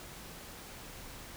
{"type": "silence", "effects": ["pink hiss -48 dBFS RMS until 1.36 s"]}